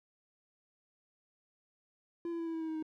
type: tone with pitch steps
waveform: triangle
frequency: 339.9 / 336 / 332.1 / 328.3 / 324.6 / 320.8 / 317.1 / 313.5 Hz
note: F4 / E4 / E4 / E4 / E4 / E4 / D#4 / D#4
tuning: -47 / +33 / +13 / -7 / -27 / -47 / +33 / +13 cents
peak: -33 dBFS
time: 2.25-2.826 s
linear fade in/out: 2 ms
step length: 72 ms
effects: none